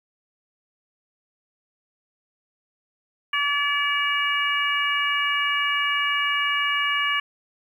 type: harmonic tone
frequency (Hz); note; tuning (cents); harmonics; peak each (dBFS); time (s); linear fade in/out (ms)
574; D5; -40; 2 / 3 / 4 / 5; -26 / -26 / -26 / -26; 3.33-7.2; 5
effects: 9-bit